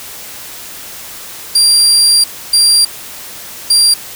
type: tone bursts at uneven times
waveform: 30% pulse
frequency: 4750 Hz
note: D8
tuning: 19 cents sharp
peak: -3 dBFS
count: 3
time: 1.55-2.24 / 2.53-2.85 / 3.7-3.94 s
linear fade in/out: 5 ms
effects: white hiss -29 dBFS RMS until 4.15 s